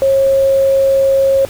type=tone with quantisation; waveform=sine; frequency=542 Hz; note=C#5; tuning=39 cents flat; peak=-8 dBFS; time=0.02-1.45 s; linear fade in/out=0 ms; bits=6; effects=added 93 Hz sine -37 dBFS peak until 1.49 s + pink hiss -34 dBFS RMS until 1.49 s